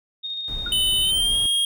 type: tone with tremolo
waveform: sine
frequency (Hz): 3701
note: A#7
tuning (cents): -13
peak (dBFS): -26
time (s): 0.23-1.12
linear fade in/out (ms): 20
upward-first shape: square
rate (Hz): 14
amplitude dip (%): 25
type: noise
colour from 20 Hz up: brown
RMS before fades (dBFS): -34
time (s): 0.48-1.46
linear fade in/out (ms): 0
type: tone with exponential decay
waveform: sine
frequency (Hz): 1431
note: F6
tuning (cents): +42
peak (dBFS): -26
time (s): 0.66-0.75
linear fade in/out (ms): 5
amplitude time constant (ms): 18
type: tone with pitch glide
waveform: square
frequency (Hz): 3019 to 3254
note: F#7 to G#7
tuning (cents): +34 to -36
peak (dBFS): -19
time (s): 0.72-1.65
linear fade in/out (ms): 2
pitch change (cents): +130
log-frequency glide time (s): 1-1.36
effects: none